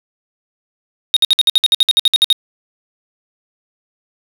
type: tone bursts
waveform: triangle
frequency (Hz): 3729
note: A#7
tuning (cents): 0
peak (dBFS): -5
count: 15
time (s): 1.14-2.327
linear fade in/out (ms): 0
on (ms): 25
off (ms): 58
effects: none